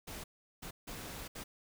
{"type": "noise bursts at uneven times", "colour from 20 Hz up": "pink", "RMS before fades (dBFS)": -45, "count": 4, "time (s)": [[0.07, 0.24], [0.62, 0.71], [0.87, 1.28], [1.35, 1.44]], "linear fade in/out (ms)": 10, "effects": []}